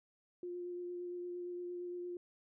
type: tone with vibrato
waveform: sine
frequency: 353.7 Hz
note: F4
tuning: 22 cents sharp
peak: -40 dBFS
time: 0.43-2.17 s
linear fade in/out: 2 ms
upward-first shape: sine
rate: 8.7 Hz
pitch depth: 12 cents each way
effects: none